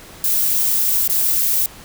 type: noise with dropouts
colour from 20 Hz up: violet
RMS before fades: -17 dBFS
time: 0.24-1.66 s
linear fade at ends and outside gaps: 1 ms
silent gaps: 1.077-1.097 s
effects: pink hiss -40 dBFS RMS until 1.84 s